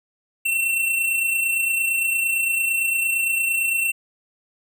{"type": "tone with amplitude modulation", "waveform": "square", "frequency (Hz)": 2706, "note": "E7", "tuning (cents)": 45, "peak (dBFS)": -18, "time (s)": [0.45, 3.92], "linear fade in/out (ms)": 10, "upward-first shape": "sine", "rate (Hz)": 28.8, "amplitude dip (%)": 40, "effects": []}